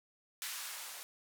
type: noise with band-pass filter sweep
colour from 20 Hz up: violet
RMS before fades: -44 dBFS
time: 0.42-1.03 s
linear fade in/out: 0 ms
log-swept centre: 1500 to 640 Hz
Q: 1.1
effects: none